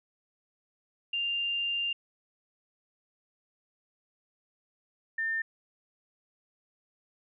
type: tone pair in turn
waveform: sine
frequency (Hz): 2794 / 1799.7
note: F7 / A6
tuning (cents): 0 / +39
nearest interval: minor sixth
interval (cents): 761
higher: first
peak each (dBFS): -28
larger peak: neither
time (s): 1.13-1.93 / 5.18-5.42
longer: first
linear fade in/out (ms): 5
effects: none